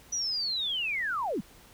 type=linear sweep; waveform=sine; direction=down; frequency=5950 to 148.5 Hz; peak=-28 dBFS; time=0.12-1.41 s; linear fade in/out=10 ms; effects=pink hiss -55 dBFS RMS until 1.73 s